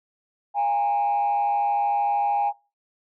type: tone with frequency modulation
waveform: sine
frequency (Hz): 815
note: G#5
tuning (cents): -33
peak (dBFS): -18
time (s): 0.54-2.53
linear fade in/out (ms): 50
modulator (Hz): 113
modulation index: 0.47
effects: noise-tail reverb RT60 0.3 s tail -23 dB re dry + tanh soft clip ceiling -17 dBFS